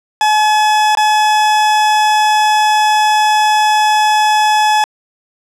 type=tone with dropouts; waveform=40% pulse; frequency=853 Hz; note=G#5; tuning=46 cents sharp; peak=-8 dBFS; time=0.21-4.84 s; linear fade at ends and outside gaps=1 ms; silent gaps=0.951-0.972 s; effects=low-pass 8000 Hz 12 dB/octave